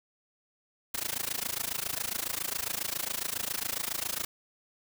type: noise with amplitude modulation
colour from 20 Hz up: white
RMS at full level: -30 dBFS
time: 0.94-4.25 s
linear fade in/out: 5 ms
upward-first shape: sine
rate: 27.3 Hz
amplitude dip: 95%
effects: none